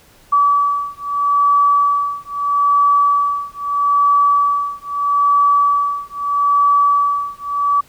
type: beating tone pair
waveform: sine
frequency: 1147 / 1147.78 Hz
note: D6 / D6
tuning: -41 / -40 cents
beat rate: 0.78 Hz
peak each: -15 dBFS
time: 0.32-7.81 s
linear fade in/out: 10 ms
effects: pink hiss -49 dBFS RMS until 7.88 s